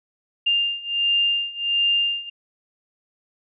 sine beating tone pair, 2800 / 2801.4 Hz, F7 / F7, +4 / +5 cents, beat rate 1.4 Hz, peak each -23 / -21 dBFS, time 0.46-2.3 s, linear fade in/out 10 ms, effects none

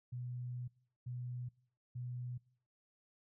sine tone bursts at uneven times, 123.47 Hz, B2, in tune, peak -40 dBFS, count 3, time 0.12-0.68 / 1.06-1.49 / 1.95-2.38 s, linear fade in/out 10 ms, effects noise-tail reverb RT60 0.6 s tail -23 dB re dry

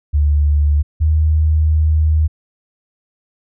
sine tone pair in turn, 73.42 / 77.79 Hz, D2 / D#2, 0 / 0 cents, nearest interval minor second, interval 100 cents, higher second, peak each -10 dBFS, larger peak neither, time 0.13-0.83 / 1-2.28 s, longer second, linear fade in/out 20 ms, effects none

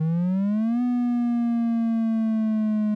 triangle exponential two-way sweep, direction up then down, 155.56 to 246.9 to 210.8 Hz, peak -18 dBFS, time 0-2.95 s, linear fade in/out 10 ms, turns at 0.82 s, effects none

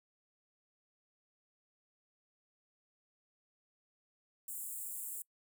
pink high-pass noise, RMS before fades -43 dBFS, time 4.48-5.22 s, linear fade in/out 2 ms, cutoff 7400 Hz, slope 96 dB/octave, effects noise-tail reverb RT60 0.1 s tail -24 dB re dry

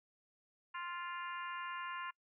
harmonic tone with a mistuned harmonic, 349.2 Hz, F4, in tune, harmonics 3 / 4 / 5 / 6 / 7 / 8, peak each -43 / -48 / -48 / -54 / -55 / -52 dBFS, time 0.74-2.11 s, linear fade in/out 10 ms, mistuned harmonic 7, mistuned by -17 cents, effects noise-tail reverb RT60 0.1 s tail -25 dB re dry

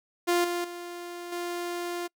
sawtooth tone with level steps, 349.2 Hz, F4, in tune, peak -18 / -24 / -33 / -27 dBFS, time 0.27-2.08 s, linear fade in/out 20 ms, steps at 0.44 / 0.64 / 1.32 s, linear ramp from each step 5 ms, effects noise-tail reverb RT60 0.1 s tail -26 dB re dry

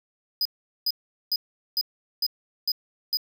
square tone bursts, 4978 Hz, D#8, in tune, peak -22 dBFS, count 7, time 0.41-3.171 s, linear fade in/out 2 ms, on 43 ms, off 410 ms, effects none

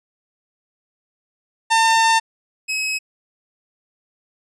sawtooth tone pair in turn, 902 / 2557 Hz, A5 / D#7, +43 / +47 cents, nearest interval octave + tritone, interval 1804 cents, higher second, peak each -9 / -17 dBFS, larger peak first, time 1.7-2.2 / 2.68-2.99 s, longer first, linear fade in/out 20 ms, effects resampled to 22050 Hz

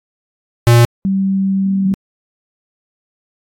square / sine tone pair in turn, 118.6 / 193.38 Hz, A#2 / G3, +30 / -23 cents, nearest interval minor sixth, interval 847 cents, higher second, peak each -6 / -12 dBFS, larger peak first, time 0.67-0.85 / 1.05-1.94 s, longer second, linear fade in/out 0 ms, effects AAC 48 kbps

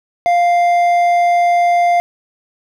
triangle tone with hard clipping, 698.5 Hz, F5, in tune, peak -11 dBFS, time 0.26-2 s, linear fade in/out 0 ms, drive 9 dB, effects none

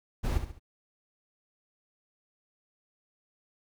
brown noise with echo, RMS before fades -28 dBFS, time 0.23-0.39 s, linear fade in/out 20 ms, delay 69 ms, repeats 3, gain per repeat -8 dB, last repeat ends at 0.597 s, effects none

